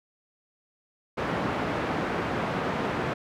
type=band-pass noise; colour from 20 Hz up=pink; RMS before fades=-29 dBFS; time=1.17-3.14 s; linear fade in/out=10 ms; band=150 to 1700 Hz; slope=12 dB/octave; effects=none